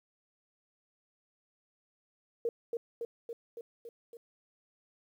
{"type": "tone with echo", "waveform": "sine", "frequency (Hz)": 466.2, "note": "A#4", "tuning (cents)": 0, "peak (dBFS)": -28, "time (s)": [2.45, 2.49], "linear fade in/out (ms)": 2, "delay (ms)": 280, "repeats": 6, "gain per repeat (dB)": -3, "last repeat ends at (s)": 4.17, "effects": ["11-bit"]}